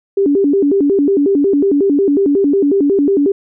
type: tone with vibrato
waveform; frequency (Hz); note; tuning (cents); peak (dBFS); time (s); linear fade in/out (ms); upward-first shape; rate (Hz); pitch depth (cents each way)
sine; 335.9; E4; +33; -9; 0.17-3.32; 5; square; 5.5; 280
effects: none